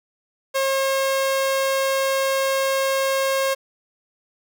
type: tone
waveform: sawtooth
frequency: 539 Hz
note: C#5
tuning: 49 cents flat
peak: -15 dBFS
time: 0.54-3.55 s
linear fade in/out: 20 ms
effects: none